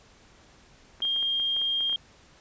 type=clicks; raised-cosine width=0.5 ms; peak=-30 dBFS; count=10; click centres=1.004 / 1.051 / 1.163 / 1.227 / 1.399 / 1.565 / 1.616 / 1.807 / 1.896 / 1.928 s
type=tone; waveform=sine; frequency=3215 Hz; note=G7; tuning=43 cents sharp; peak=-24 dBFS; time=1.02-1.96 s; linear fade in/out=2 ms
effects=pink hiss -56 dBFS RMS until 2.4 s + resampled to 16000 Hz